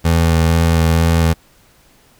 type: tone with vibrato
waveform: 25% pulse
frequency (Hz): 82.41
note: E2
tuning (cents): 0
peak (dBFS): -7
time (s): 0.04-1.34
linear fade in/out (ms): 20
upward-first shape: sine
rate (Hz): 2.1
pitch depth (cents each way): 13
effects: pink hiss -51 dBFS RMS until 2.19 s